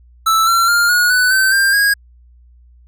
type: tone with pitch steps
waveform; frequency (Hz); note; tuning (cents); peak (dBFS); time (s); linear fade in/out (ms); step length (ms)
square; 1318.5 / 1360.3 / 1403.4 / 1447.8 / 1493.7 / 1541 / 1589.9 / 1640.2; E6 / F6 / F6 / F#6 / F#6 / G6 / G6 / G#6; 0 / -46 / +8 / -38 / +16 / -30 / +24 / -22; -11; 0.26-1.94; 10; 210
effects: added 60 Hz sine -43 dBFS peak until 2.87 s